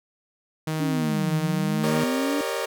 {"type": "tone with pitch glide", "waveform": "sawtooth", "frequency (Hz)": [157, 155.2], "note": ["D#3", "D#3"], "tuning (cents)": [16, -4], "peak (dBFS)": -21, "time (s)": [0.67, 2.04], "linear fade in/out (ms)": 5, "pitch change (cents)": -20, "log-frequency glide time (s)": [0.9, 1.19]}
{"type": "linear two-way sweep", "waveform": "sine", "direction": "down then up", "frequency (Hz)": [293.7, 159.4, 293.7], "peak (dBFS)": -24, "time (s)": [0.8, 2.41], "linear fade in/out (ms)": 2, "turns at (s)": 1.36}
{"type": "chord", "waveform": "sawtooth", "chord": "Eb dominant seventh", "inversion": "first", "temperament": "equal with one note detuned", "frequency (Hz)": [392, 466.2, 554.4, 608.7], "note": ["G4", "Bb4", "Db5", "Eb5"], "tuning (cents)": [0, 0, 0, -38], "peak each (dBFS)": [-29, -26, -27, -28], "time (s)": [1.83, 2.66], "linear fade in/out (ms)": 10}
{"effects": []}